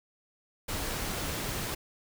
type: noise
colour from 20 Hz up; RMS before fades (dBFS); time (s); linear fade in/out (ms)
pink; -34; 0.68-1.75; 10
effects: none